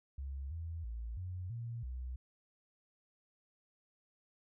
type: tone with pitch steps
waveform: sine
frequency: 68.3 / 82.5 / 57 / 90.9 / 117 / 62.9 Hz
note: C#2 / E2 / A#1 / F#2 / A#2 / B1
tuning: -25 / +2 / -38 / -30 / +7 / +32 cents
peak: -39 dBFS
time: 0.18-2.16 s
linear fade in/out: 5 ms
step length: 330 ms
effects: none